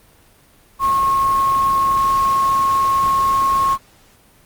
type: tone in noise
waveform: sine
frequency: 1086 Hz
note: C#6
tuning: 36 cents flat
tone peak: -13 dBFS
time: 0.79-3.78 s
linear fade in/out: 50 ms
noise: pink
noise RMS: -31 dBFS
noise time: 0.79-3.78 s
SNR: +15 dB
effects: pink hiss -51 dBFS RMS until 4.45 s + Opus 32 kbps